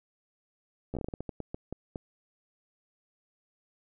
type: slowing click train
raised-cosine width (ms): 2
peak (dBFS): -22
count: 14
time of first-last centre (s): 0.94-1.958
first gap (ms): 12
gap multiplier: 1.28
effects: none